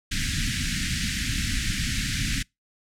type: band-stop noise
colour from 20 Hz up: pink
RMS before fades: -26 dBFS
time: 0.11-2.43 s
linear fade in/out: 10 ms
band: 270 to 1600 Hz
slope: 48 dB/octave
effects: noise-tail reverb RT60 0.2 s tail -26 dB re dry + low-pass 8000 Hz 12 dB/octave